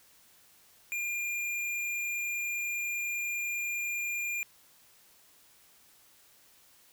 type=tone; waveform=square; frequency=2405 Hz; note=D7; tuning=41 cents sharp; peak=-32 dBFS; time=0.92-4.43 s; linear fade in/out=0 ms; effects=white hiss -61 dBFS RMS until 6.92 s